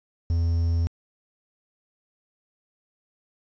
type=tone with quantisation; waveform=triangle; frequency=84 Hz; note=E2; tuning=33 cents sharp; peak=-18 dBFS; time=0.3-0.87 s; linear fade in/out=0 ms; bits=8; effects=resampled to 16000 Hz